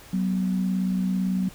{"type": "tone pair together", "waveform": "sine", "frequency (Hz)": [187.7, 245.7], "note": ["F#3", "B3"], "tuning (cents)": [25, -9], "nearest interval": "perfect fourth", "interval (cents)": 466, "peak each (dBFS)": [-22, -31], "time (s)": [0.13, 1.49], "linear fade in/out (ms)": 5, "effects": ["pink hiss -47 dBFS RMS until 1.54 s"]}